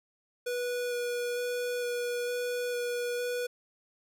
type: tone with vibrato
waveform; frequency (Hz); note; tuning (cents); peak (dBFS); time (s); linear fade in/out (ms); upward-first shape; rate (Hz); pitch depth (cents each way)
square; 486.9; B4; -25; -31; 0.46-3.47; 10; square; 1.1; 9
effects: none